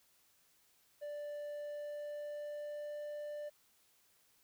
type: tone with pitch glide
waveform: triangle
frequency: 587.3 to 591.7 Hz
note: D5 to D5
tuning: 0 to +13 cents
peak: -39 dBFS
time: 1.01-3.5 s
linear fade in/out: 20 ms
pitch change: +13 cents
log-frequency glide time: 1.38-3.04 s
effects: white hiss -71 dBFS RMS until 4.43 s